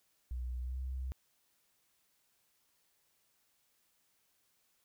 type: tone with pitch glide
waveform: sine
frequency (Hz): 61.74 to 64.73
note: B1 to C2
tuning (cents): 0 to -18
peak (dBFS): -36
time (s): 0.31-1.12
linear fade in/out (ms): 0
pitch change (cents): +82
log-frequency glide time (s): 0.61-0.79
effects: white hiss -75 dBFS RMS until 4.84 s